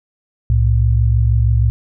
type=tone pair together; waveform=sine; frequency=65.41 / 111.79 Hz; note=C2 / A2; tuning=0 / +28 cents; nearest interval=major sixth; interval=928 cents; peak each=-13 dBFS; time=0.5-1.7 s; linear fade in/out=0 ms; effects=none

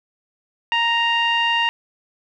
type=tone with low-pass filter; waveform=sawtooth; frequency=932.3 Hz; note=A#5; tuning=in tune; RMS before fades=-19 dBFS; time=0.72-1.69 s; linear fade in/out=0 ms; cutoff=2600 Hz; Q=5.3; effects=none

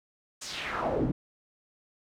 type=noise with band-pass filter sweep; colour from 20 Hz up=brown; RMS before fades=-31 dBFS; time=0.41-1.12 s; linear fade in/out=10 ms; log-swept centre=7400 to 210 Hz; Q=2.4; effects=none

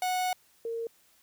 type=tone pair in turn; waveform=45% pulse / sine; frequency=735 / 459.7 Hz; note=F#5 / A#4; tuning=-12 / -24 cents; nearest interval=minor sixth; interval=812 cents; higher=first; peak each=-27 / -31 dBFS; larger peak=first; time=0.02-0.33 / 0.65-0.87 s; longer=first; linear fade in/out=2 ms; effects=white hiss -64 dBFS RMS until 1.22 s

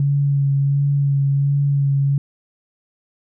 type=tone with vibrato; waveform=sine; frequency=140.3 Hz; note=C#3; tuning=21 cents sharp; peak=-14 dBFS; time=0-2.18 s; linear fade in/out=2 ms; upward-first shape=sine; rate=1.4 Hz; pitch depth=18 cents each way; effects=none

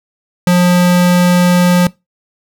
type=tone; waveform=square; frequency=177.9 Hz; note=F3; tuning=32 cents sharp; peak=-7 dBFS; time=0.47-1.87 s; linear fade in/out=2 ms; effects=noise-tail reverb RT60 0.2 s tail -21 dB re dry

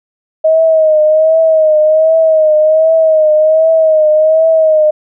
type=tone with vibrato; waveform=sine; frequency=630 Hz; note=D#5; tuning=21 cents sharp; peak=-5 dBFS; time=0.44-4.91 s; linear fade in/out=10 ms; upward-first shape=triangle; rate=1.3 Hz; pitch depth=57 cents each way; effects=none

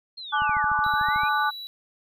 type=linear two-way sweep; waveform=sine; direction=down then up; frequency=4286 to 977 to 2509 Hz; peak=-35 dBFS; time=0.17-1.29 s; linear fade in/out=10 ms; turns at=0.76 s
type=chord; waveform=sine; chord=D major; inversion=second; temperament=equal with one note detuned; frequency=857.4 / 1174.7 / 1480 Hz; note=A5 / D6 / F#6; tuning=-45 / 0 / 0 cents; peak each=-25 dBFS; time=0.32-1.51 s; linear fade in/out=20 ms
type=click train; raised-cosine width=5 ms; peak=-27 dBFS; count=12; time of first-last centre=0.42-1.235 s; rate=13.5 Hz
type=tone; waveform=triangle; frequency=3927 Hz; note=B7; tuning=11 cents flat; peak=-33 dBFS; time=0.84-1.67 s; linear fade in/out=0 ms
effects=none

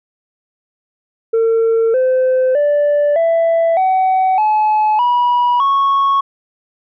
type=tone with pitch steps; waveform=sine; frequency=453.5 / 515 / 584.7 / 664 / 753.9 / 856.1 / 972.1 / 1103.8 Hz; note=A#4 / C5 / D5 / E5 / F#5 / A5 / B5 / C#6; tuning=-48 / -28 / -8 / +12 / +32 / -48 / -28 / -8 cents; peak=-8 dBFS; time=1.33-6.21 s; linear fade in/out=10 ms; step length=610 ms; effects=tanh soft clip ceiling -9 dBFS

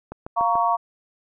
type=click train; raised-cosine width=1 ms; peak=-19 dBFS; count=4; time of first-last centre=0.12-0.555 s; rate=6.9 Hz
type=chord; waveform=sine; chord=Bb minor; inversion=second; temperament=just; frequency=699.2 / 932.3 / 1118.8 Hz; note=F5 / Bb5 / Db6; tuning=+2 / 0 / +16 cents; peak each=-22 dBFS; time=0.36-0.77 s; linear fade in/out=20 ms
effects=none

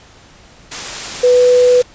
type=tone in noise; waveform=sine; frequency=495.1 Hz; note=B4; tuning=4 cents sharp; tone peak=-6 dBFS; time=1.23-1.82 s; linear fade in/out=10 ms; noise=white; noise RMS=-24 dBFS; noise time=0.71-1.83 s; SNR=+15 dB; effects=pink hiss -43 dBFS RMS until 1.94 s + resampled to 16000 Hz

